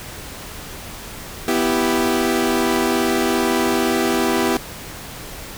sawtooth chord, E minor, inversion second, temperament equal, 246.9 / 329.6 / 392 Hz, B3 / E4 / G4, 0 / 0 / 0 cents, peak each -17 dBFS, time 1.48-4.57 s, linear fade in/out 2 ms, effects pink hiss -34 dBFS RMS until 5.57 s

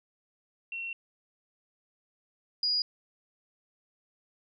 sine tone pair in turn, 2723 / 4888 Hz, F7 / D#8, -44 / -32 cents, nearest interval minor seventh, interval 1012 cents, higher second, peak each -34 / -25 dBFS, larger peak second, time 0.72-0.93 / 2.63-2.82 s, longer first, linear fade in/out 2 ms, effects none

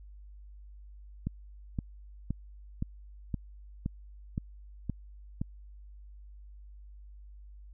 click train, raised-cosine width 5 ms, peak -19 dBFS, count 9, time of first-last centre 1.27-5.415 s, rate 1.93 Hz, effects added 50 Hz sine -47 dBFS peak until 7.73 s

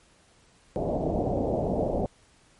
white low-pass noise, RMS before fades -27 dBFS, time 0.76-2.06 s, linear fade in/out 0 ms, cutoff 720 Hz, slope 48 dB/octave, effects pink hiss -60 dBFS RMS until 2.59 s + MP3 48 kbps

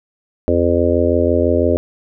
harmonic tone, 86 Hz, F2, 26 cents flat, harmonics 1 / 3 / 4 / 5 / 6 / 7, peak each -19 / -19 / -19 / -19 / -19 / -19 dBFS, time 0.48-1.77 s, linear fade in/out 0 ms, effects none

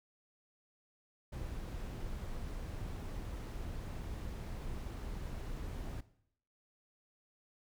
brown noise, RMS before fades -42 dBFS, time 1.32-6.01 s, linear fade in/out 10 ms, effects noise-tail reverb RT60 0.7 s tail -17 dB re dry

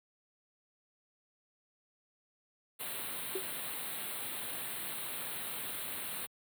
white band-stop noise, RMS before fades -40 dBFS, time 2.79-6.27 s, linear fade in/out 20 ms, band 4200 to 8300 Hz, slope 96 dB/octave
sine tone with exponential decay, 380 Hz, F#4, 46 cents sharp, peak -30 dBFS, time 3.35-3.47 s, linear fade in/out 5 ms, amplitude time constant 24 ms
effects high-pass 100 Hz 12 dB/octave

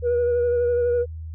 sine tone with vibrato, 482.5 Hz, B4, 40 cents flat, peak -16 dBFS, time 0.02-1.06 s, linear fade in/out 50 ms, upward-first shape sine, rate 12 Hz, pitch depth 22 cents each way, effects tanh soft clip ceiling -16 dBFS + added 80 Hz sine -31 dBFS peak until 1.34 s

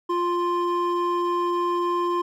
triangle tone pair together, 350 / 1046.5 Hz, F4 / C6, +4 / 0 cents, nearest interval octave + perfect fifth, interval 1896 cents, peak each -21 dBFS, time 0.09-2.22 s, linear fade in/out 10 ms, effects tanh soft clip ceiling -15 dBFS

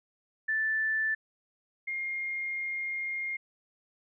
sine tone pair in turn, 1760 / 2127 Hz, A6 / C7, 0 / +28 cents, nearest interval minor third, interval 328 cents, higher second, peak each -26 / -31 dBFS, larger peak first, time 0.48-1.15 / 1.87-3.37 s, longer second, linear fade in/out 10 ms, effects none

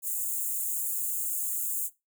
white high-pass noise, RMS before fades -31 dBFS, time 0.02-1.9 s, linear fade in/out 50 ms, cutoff 6800 Hz, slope 96 dB/octave, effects noise-tail reverb RT60 0.2 s tail -17 dB re dry

